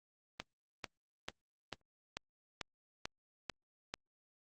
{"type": "click train", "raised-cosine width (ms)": 0.2, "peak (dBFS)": -21, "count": 9, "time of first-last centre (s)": [0.4, 3.94], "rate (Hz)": 2.26, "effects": ["Opus 24 kbps"]}